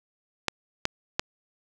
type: clicks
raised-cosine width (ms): 0.2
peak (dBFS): -6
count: 3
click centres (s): 0.483 / 0.854 / 1.195
effects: none